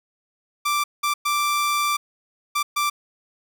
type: tone bursts at uneven times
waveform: sawtooth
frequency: 1174.7 Hz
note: D6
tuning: in tune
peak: -16 dBFS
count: 5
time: 0.65-0.84 / 1.03-1.14 / 1.25-1.97 / 2.55-2.63 / 2.76-2.9 s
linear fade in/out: 10 ms
effects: none